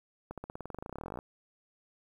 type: accelerating click train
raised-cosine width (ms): 1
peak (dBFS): -26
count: 26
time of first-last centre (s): 0.31-1.189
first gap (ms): 67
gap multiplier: 0.94
effects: 10-bit